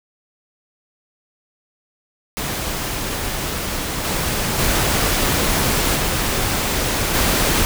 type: noise with level steps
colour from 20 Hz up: pink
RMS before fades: -24 / -21 / -18 / -20 / -17 dBFS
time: 2.37-7.65 s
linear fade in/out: 0 ms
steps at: 4.04 / 4.58 / 5.95 / 7.14 s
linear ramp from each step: 10 ms
effects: none